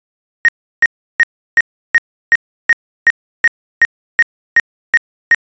sine tone bursts, 1864.7 Hz, A#6, in tune, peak -3 dBFS, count 14, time 0.45-5.346 s, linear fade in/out 0 ms, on 34 ms, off 340 ms, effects tanh soft clip ceiling 0 dBFS + resampled to 16000 Hz

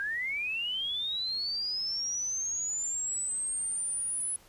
sine linear sweep, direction up, 1579 to 10190 Hz, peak -30 dBFS, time 0-4.36 s, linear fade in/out 0 ms, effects pink hiss -58 dBFS RMS until 4.48 s + resampled to 32000 Hz

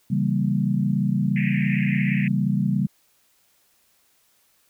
sine chord, C# diminished seventh, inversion none, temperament equal, 138.59 / 164.81 / 196 / 233.1 Hz, C#3 / E3 / G3 / Bb3, 0 / 0 / 0 / 0 cents, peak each -24 / -27 / -22 / -28 dBFS, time 0.1-2.87 s, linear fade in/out 10 ms
pink band-pass noise, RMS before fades -31 dBFS, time 1.36-2.28 s, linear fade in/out 2 ms, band 1800 to 2600 Hz, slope 96 dB/octave
effects white hiss -63 dBFS RMS until 4.69 s

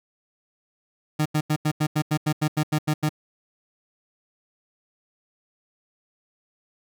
30% pulse tone bursts, 152.5 Hz, D#3, 34 cents flat, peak -17 dBFS, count 13, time 1.19-3.093 s, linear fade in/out 10 ms, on 67 ms, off 86 ms, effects none

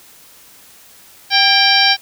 harmonic tone with a mistuned harmonic, 784 Hz, G5, in tune, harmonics 1 / 2 / 3 / 4 / 5 / 6 / 7, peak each -17 / -17 / -17 / -17 / -17 / -17 / -17 dBFS, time 1.3-1.97 s, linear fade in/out 50 ms, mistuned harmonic 2, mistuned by +59 cents, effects white hiss -44 dBFS RMS until 2.01 s

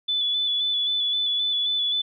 sine tone with vibrato, 3462 Hz, A7, 29 cents flat, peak -21 dBFS, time 0.08-2.02 s, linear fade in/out 10 ms, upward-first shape square, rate 3.8 Hz, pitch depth 20 cents each way, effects none

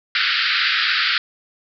pink band-pass noise, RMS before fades -19 dBFS, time 0.15-1.18 s, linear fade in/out 2 ms, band 1300 to 4900 Hz, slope 96 dB/octave, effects none

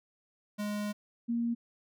square / sine tone pair in turn, 207.7 / 234.6 Hz, G#3 / A#3, 0 / +11 cents, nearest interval major second, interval 211 cents, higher second, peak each -33 / -28 dBFS, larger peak second, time 0.58-0.93 / 1.28-1.55 s, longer first, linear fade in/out 20 ms, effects none

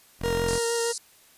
10% pulse tone, 43.99 Hz, F1, 13 cents sharp, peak -20 dBFS, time 0.19-0.6 s, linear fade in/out 50 ms
40% pulse tone with vibrato, 466.2 Hz, A#4, in tune, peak -24 dBFS, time 0.23-0.93 s, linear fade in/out 20 ms, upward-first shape sine, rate 6.4 Hz, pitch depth 12 cents each way
white band-pass noise, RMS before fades -34 dBFS, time 0.48-0.98 s, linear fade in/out 2 ms, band 4100 to 10000 Hz, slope 96 dB/octave
effects white hiss -56 dBFS RMS until 1.37 s + resampled to 32000 Hz

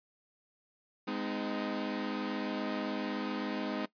sawtooth chord, Ab major, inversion none, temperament equal with one note detuned, 207.7 / 254.9 / 311.1 Hz, Ab3 / C4 / Eb4, 0 / -45 / 0 cents, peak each -34 dBFS, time 1.07-3.86 s, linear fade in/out 10 ms, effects noise-tail reverb RT60 0.1 s tail -19 dB re dry + resampled to 11025 Hz

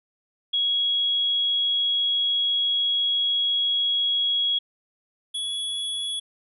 sine / square tone pair in turn, 3322 / 3376 Hz, G#7 / G#7, 0 / +28 cents, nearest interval unison, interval 28 cents, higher second, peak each -20 / -27 dBFS, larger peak first, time 0.53-4.59 / 5.34-6.2 s, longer first, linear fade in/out 10 ms, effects resampled to 32000 Hz

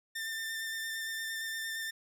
sawtooth tone with vibrato, 1794 Hz, A6, 33 cents sharp, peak -32 dBFS, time 0.15-1.91 s, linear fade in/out 10 ms, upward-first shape square, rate 8.7 Hz, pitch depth 11 cents each way, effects none

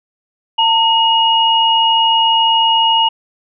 sine tone pair together, 907 / 2880 Hz, A#5 / F#7, -48 / -47 cents, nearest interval octave + minor sixth, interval 2001 cents, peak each -12 dBFS, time 0.58-3.09 s, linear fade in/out 10 ms, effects none

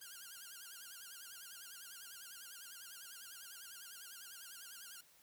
5% pulse tone with vibrato, 1502 Hz, F#6, 26 cents sharp, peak -40 dBFS, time 0.01-5.01 s, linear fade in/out 5 ms, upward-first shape sine, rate 10 Hz, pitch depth 160 cents each way, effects white hiss -67 dBFS RMS until 5.22 s

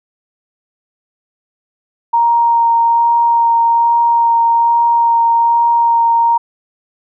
sine tone with vibrato, 932.3 Hz, A#5, in tune, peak -8 dBFS, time 2.13-6.38 s, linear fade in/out 10 ms, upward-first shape sine, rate 1.2 Hz, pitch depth 9 cents each way, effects none

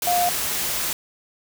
sine tone in noise, 708 Hz, F5, 23 cents sharp, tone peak -18 dBFS, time 0.07-0.29 s, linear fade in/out 2 ms, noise white, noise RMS -25 dBFS, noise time 0.02-0.93 s, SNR +4 dB, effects none

